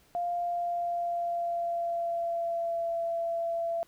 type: tone with pitch glide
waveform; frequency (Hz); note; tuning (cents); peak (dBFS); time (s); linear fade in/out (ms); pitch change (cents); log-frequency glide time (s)
sine; 698.5 to 673.5; F5 to E5; 0 to +37; -28; 0.15-3.83; 0; -63; 0.34-2.93
effects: pink hiss -63 dBFS RMS until 3.87 s